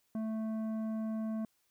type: tone with tanh clipping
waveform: sine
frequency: 220 Hz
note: A3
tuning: in tune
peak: -35 dBFS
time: 0.15-1.45 s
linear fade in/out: 2 ms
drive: 10 dB
effects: white hiss -75 dBFS RMS until 1.7 s